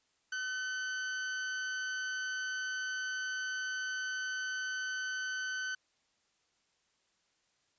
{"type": "tone with amplitude modulation", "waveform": "40% pulse", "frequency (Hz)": 1518, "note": "F#6", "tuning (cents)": 44, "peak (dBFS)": -33, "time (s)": [0.32, 5.75], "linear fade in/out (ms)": 5, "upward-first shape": "sine", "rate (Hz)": 269, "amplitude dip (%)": 25, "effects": ["white hiss -75 dBFS RMS until 7.78 s", "resampled to 16000 Hz"]}